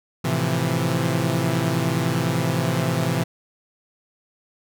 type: chord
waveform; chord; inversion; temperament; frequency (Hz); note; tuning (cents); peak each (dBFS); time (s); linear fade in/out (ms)
sawtooth; F major seventh; first; equal; 110 / 130.81 / 164.81 / 174.61; A2 / C3 / E3 / F3; 0 / 0 / 0 / 0; -24 / -20 / -20 / -25; 0.24-3.24; 10
effects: none